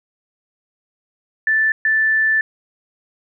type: tone bursts at uneven times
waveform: sine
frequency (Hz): 1760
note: A6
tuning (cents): 0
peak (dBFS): -13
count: 2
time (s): 1.47-1.72 / 1.85-2.41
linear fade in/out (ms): 2
effects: none